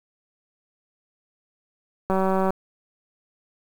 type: click train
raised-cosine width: 1 ms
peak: -10 dBFS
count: 78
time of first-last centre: 2.1-2.505 s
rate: 190 Hz
effects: 7-bit